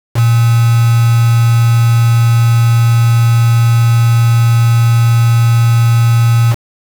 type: tone with quantisation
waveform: sine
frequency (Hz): 116.54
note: A#2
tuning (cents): 0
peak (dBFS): -6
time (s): 0.14-6.56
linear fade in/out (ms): 50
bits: 3
effects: none